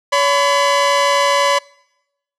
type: tone pair together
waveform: sawtooth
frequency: 566 / 1008.5 Hz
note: C#5 / B5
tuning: +36 / +36 cents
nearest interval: minor seventh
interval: 1000 cents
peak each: -11 dBFS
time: 0.12-1.59 s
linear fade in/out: 10 ms
effects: noise-tail reverb RT60 0.9 s tail -26 dB re dry + low-pass 7000 Hz 12 dB/octave